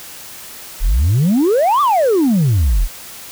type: exponential two-way sweep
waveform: sine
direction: up then down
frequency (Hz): 33.8 to 1214 to 33.8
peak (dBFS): -8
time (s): 0.8-2.88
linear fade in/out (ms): 50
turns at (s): 1.81
effects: tanh soft clip ceiling -9 dBFS + white hiss -34 dBFS RMS until 3.31 s